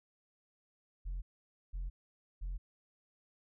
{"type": "tone bursts", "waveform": "sine", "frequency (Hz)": 43.65, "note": "F1", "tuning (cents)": 0, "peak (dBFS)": -34, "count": 3, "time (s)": [1.05, 2.58], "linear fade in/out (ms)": 20, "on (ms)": 170, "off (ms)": 510, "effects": ["tanh soft clip ceiling -35 dBFS"]}